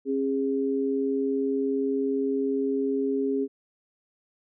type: tone pair together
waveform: sine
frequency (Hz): 270.5 / 410.1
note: C#4 / G#4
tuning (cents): -42 / -22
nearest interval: perfect fifth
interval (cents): 720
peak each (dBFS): -26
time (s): 0.05-3.48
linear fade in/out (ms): 50
effects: none